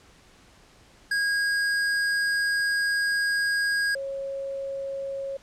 square / sine tone pair in turn, 1636 / 546.9 Hz, G#6 / C#5, -26 / -23 cents, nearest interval octave + perfect fifth, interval 1897 cents, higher first, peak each -23 / -29 dBFS, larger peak first, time 1.11-3.95 / 3.95-5.37 s, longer first, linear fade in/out 5 ms, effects pink hiss -55 dBFS RMS until 5.42 s + low-pass 8000 Hz 12 dB/octave

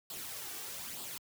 white noise with flanger, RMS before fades -43 dBFS, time 0.1-1.18 s, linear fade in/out 2 ms, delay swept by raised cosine 0.24 to 2.64 ms, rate 1.1 Hz, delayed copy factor +0.55, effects high-pass 80 Hz 12 dB/octave

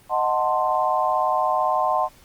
sine chord, D# diminished seventh, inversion none, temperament equal with one note detuned, 622.3 / 740 / 886.6 / 1046.5 Hz, D#5 / F#5 / A5 / C6, 0 / 0 / +13 / 0 cents, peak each -25 / -23 / -25 / -23 dBFS, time 0.09-2.09 s, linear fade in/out 50 ms, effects pink hiss -52 dBFS RMS until 2.24 s + Opus 24 kbps

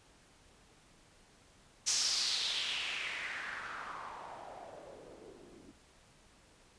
blue noise with low-pass filter sweep, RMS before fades -39 dBFS, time 1.86-5.72 s, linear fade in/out 20 ms, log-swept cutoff 6200 to 280 Hz, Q 3.4, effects pink hiss -63 dBFS RMS until 6.78 s + resampled to 22050 Hz

